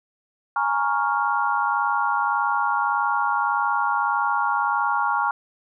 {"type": "chord", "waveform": "sine", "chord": "Bb minor seventh", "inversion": "third", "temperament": "equal", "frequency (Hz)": [830.6, 932.3, 1108.7, 1396.9], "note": ["Ab5", "Bb5", "Db6", "F6"], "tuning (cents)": [0, 0, 0, 0], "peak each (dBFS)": -25, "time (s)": [0.56, 5.31], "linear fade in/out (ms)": 2, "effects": []}